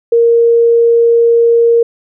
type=tone; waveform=sine; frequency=466.2 Hz; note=A#4; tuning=in tune; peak=-5 dBFS; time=0.12-1.83 s; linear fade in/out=5 ms; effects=none